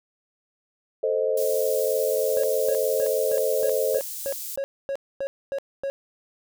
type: chord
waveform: sine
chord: A diminished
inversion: none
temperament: equal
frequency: 440 / 523.3 / 622.3 Hz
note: A4 / C5 / Eb5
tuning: 0 / 0 / 0 cents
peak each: -25 / -24 / -27 dBFS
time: 1.03-3.99 s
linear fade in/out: 5 ms
type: high-pass noise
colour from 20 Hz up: white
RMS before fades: -34 dBFS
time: 1.37-4.56 s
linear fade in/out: 5 ms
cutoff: 6100 Hz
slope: 12 dB/octave
type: tone bursts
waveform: triangle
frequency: 550 Hz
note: C#5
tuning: 14 cents flat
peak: -23 dBFS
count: 12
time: 2.37-5.9 s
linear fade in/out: 0 ms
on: 65 ms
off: 250 ms
effects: none

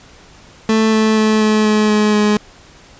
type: tone with pitch steps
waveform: 30% pulse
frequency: 220.3 / 218.5 / 216.8 / 215 / 213.3 / 211.6 / 209.9 Hz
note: A3 / A3 / A3 / A3 / G#3 / G#3 / G#3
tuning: +2 / -12 / -25 / -40 / +46 / +33 / +19 cents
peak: -8 dBFS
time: 0.69-2.37 s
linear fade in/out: 2 ms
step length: 240 ms
effects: pink hiss -43 dBFS RMS until 2.99 s + resampled to 16000 Hz

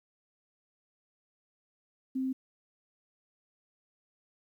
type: tone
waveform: sine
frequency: 262 Hz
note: C4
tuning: 2 cents sharp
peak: -29 dBFS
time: 2.15-2.33 s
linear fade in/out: 10 ms
effects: 11-bit

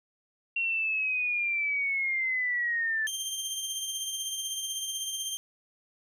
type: linear sweep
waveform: sine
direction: down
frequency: 2746 to 1744 Hz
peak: -26 dBFS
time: 0.56-3.07 s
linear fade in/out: 5 ms
type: tone with tremolo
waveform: 20% pulse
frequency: 3164 Hz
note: G7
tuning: 15 cents sharp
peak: -25 dBFS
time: 3.07-5.37 s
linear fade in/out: 0 ms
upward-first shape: sine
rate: 16 Hz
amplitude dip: 40%
effects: none

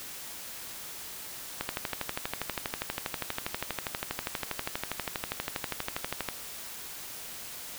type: click train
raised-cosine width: 0.3 ms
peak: -14 dBFS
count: 59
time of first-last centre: 1.61-6.287 s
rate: 12.4 Hz
effects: white hiss -42 dBFS RMS until 7.78 s

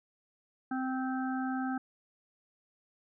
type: harmonic tone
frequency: 260.1 Hz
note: C4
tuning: 10 cents flat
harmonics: 1 / 3 / 5 / 6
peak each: -32 / -38 / -43 / -42 dBFS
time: 0.71-1.78 s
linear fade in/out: 5 ms
effects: none

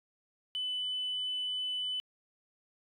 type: tone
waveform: sine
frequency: 3001 Hz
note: F#7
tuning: 24 cents sharp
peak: -31 dBFS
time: 0.55-2 s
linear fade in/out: 0 ms
effects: tanh soft clip ceiling -28 dBFS

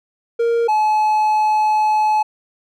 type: tone pair in turn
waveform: triangle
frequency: 466.2 / 856.5 Hz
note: A#4 / A5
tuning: 0 / -47 cents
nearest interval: major seventh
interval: 1053 cents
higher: second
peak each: -12 / -11 dBFS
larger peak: second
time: 0.39-0.68 / 0.68-2.23 s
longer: second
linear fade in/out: 10 ms
effects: none

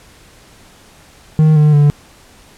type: tone with pitch steps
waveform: triangle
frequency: 155.6 / 150.73 / 146.02 Hz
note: D#3 / D3 / D3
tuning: 0 / +45 / -10 cents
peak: -4 dBFS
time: 1.39-1.9 s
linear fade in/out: 0 ms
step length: 170 ms
effects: pink hiss -44 dBFS RMS until 2.57 s + low-pass 11000 Hz 12 dB/octave

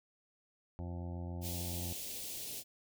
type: harmonic tone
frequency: 87.31 Hz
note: F2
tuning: in tune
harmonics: 1 / 2 / 3 / 4 / 6 / 7 / 8 / 9 / 10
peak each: -40 / -46 / -50 / -52 / -56 / -57 / -58 / -59 / -60 dBFS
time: 0.79-1.93 s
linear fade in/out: 0 ms
type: band-stop noise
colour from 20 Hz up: white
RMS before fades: -43 dBFS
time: 1.41-2.64 s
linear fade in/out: 50 ms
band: 650 to 2600 Hz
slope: 24 dB/octave
effects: none

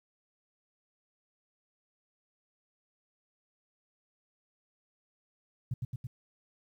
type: tone with echo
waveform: sine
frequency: 123.6 Hz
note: B2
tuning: 2 cents sharp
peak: -29 dBFS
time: 5.71-5.74 s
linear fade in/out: 5 ms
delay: 110 ms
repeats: 3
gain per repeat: -2 dB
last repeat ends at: 6.07 s
effects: 11-bit

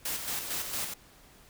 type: noise with tremolo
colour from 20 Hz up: white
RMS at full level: -33 dBFS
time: 0.05-0.94 s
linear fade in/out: 5 ms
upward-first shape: square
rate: 4.4 Hz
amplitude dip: 45%
effects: pink hiss -57 dBFS RMS until 1.49 s

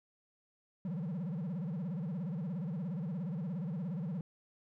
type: tone with vibrato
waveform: triangle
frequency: 170.8 Hz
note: F3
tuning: 38 cents flat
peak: -33 dBFS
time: 0.85-4.21 s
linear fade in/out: 2 ms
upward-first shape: sine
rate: 17 Hz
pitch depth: 260 cents each way
effects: none

